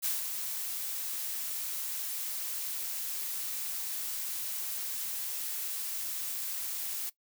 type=noise with ADSR envelope; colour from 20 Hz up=blue; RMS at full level=-30 dBFS; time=0.02-7.1 s; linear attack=32 ms; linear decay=160 ms; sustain=-6 dB; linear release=12 ms; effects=noise-tail reverb RT60 0.1 s tail -19 dB re dry